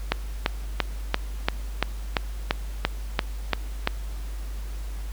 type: click train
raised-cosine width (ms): 0.3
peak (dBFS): -4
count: 12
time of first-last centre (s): 0.12-3.874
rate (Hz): 2.93
effects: added 50 Hz sine -30 dBFS peak until 5.12 s + pink hiss -47 dBFS RMS until 5.12 s